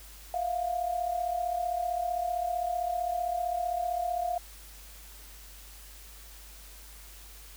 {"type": "tone pair together", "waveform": "sine", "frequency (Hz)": [673, 708.5], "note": ["E5", "F5"], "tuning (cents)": [36, 25], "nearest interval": "minor second", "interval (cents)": 89, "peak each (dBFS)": [-34, -29], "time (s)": [0.34, 4.38], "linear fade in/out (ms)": 2, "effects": ["added 50 Hz sine -49 dBFS peak until 7.56 s", "white hiss -51 dBFS RMS until 7.56 s"]}